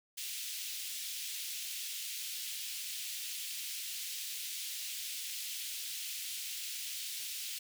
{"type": "high-pass noise", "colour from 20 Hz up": "pink", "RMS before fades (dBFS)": -41, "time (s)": [0.17, 7.59], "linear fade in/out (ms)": 10, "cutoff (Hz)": 2700, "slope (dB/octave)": 24, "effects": []}